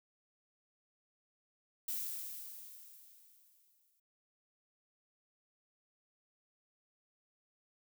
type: noise with exponential decay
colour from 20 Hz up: violet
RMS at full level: -37 dBFS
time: 1.88-4 s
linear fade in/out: 5 ms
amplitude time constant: 460 ms
effects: none